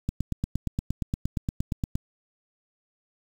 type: click train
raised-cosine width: 5 ms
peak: -14 dBFS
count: 17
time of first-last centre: 0.09-1.955 s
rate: 8.58 Hz
effects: 7-bit